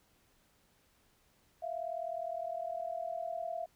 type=tone pair together; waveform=sine; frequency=660 / 699.7 Hz; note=E5 / F5; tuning=+2 / +3 cents; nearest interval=minor second; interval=101 cents; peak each=-38 / -39 dBFS; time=1.62-3.66 s; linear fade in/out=10 ms; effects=pink hiss -70 dBFS RMS until 3.75 s